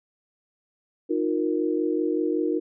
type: chord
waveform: sine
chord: Eb suspended second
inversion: none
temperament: equal with one note detuned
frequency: 311.1 / 356.4 / 466.2 Hz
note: Eb4 / F4 / Bb4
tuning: 0 / +35 / 0 cents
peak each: -25 / -26 / -28 dBFS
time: 1.09-2.6 s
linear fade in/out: 20 ms
effects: none